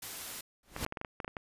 white noise, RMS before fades -42 dBFS, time 0.02-0.41 s, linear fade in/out 5 ms
pink noise with exponential growth, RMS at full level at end -32 dBFS, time 0.63-0.85 s, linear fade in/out 2 ms, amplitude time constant 46 ms
clicks, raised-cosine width 0.5 ms, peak -23 dBFS, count 10, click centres 0.764 / 0.864 / 0.924 / 0.972 / 1.014 / 1.048 / 1.202 / 1.246 / 1.279 / 1.368 s
effects resampled to 32000 Hz

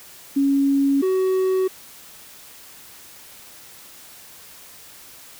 sine / triangle tone pair in turn, 277.2 / 375.8 Hz, C#4 / F#4, 0 / +27 cents, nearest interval perfect fourth, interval 527 cents, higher second, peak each -15 dBFS, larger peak neither, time 0.36-1.02 / 1.02-1.68 s, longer neither, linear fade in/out 10 ms, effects white hiss -44 dBFS RMS until 5.39 s

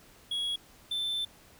triangle tone pair in turn, 3330 / 3540 Hz, G#7 / A7, +4 / +10 cents, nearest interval minor second, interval 106 cents, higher second, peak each -28 dBFS, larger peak neither, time 0.31-0.56 / 0.91-1.25 s, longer second, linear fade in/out 5 ms, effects pink hiss -57 dBFS RMS until 1.59 s

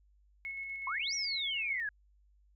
sine tone with tremolo, 2188 Hz, C#7, 23 cents flat, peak -37 dBFS, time 0.45-1.8 s, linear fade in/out 0 ms, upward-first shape square, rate 8.1 Hz, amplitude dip 25%
sine exponential two-way sweep, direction up then down, 987.8 to 5900 to 1623 Hz, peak -33 dBFS, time 0.87-1.89 s, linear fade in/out 2 ms, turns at 1.14 s
effects added 50 Hz sine -63 dBFS peak until 2.55 s

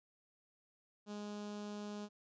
sawtooth tone with notch filter, 207.4 Hz, G#3, 2 cents flat, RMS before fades -45 dBFS, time 1.06-2.09 s, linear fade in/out 50 ms, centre 2000 Hz, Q 1.5, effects resampled to 16000 Hz

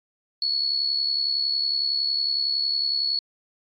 sine tone with amplitude modulation, 4391 Hz, C#8, 17 cents flat, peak -19 dBFS, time 0.42-3.19 s, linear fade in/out 2 ms, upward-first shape sine, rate 70.9 Hz, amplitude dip 55%, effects AAC 64 kbps

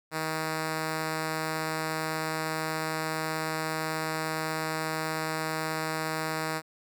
5% pulse tone, 158.3 Hz, D#3, 30 cents sharp, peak -18 dBFS, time 0.11-6.62 s, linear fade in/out 50 ms, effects none

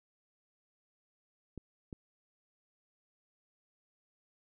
clicks, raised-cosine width 3 ms, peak -30 dBFS, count 2, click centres 1.577 / 1.928 s, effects none

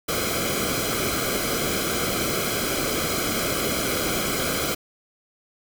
pink noise with comb filter, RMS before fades -25 dBFS, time 0.08-4.75 s, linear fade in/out 10 ms, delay 1.1 ms, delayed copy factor -0.8, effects none

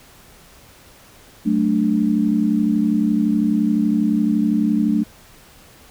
sine chord, D major, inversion first, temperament equal with one note detuned, 188.12 / 220 / 293.7 Hz, F#3 / A3 / D4, +29 / 0 / 0 cents, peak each -22 / -17 / -20 dBFS, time 1.45-5.04 s, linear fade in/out 20 ms, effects pink hiss -47 dBFS RMS until 5.9 s

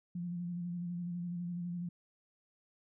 sine tone with vibrato, 174.61 Hz, F3, in tune, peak -36 dBFS, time 0.15-1.89 s, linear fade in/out 5 ms, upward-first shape square, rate 12 Hz, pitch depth 26 cents each way, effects none

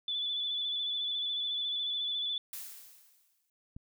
sine tone with vibrato, 3471 Hz, A7, 24 cents flat, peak -31 dBFS, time 0.08-2.38 s, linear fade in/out 2 ms, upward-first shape square, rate 14 Hz, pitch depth 22 cents each way
blue noise with exponential decay, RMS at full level -40 dBFS, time 2.53-3.5 s, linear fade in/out 1 ms, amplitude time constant 210 ms
click, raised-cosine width 5 ms, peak -32 dBFS, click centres 3.765 s
effects none

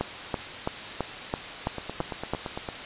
two click trains, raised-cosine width 1 ms, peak -12 / -18 dBFS, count 8 / 10, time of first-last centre 0.01-2.336 / 1.67-2.688 s, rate 3.01 / 8.84 Hz, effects white hiss -37 dBFS RMS until 2.85 s + resampled to 8000 Hz

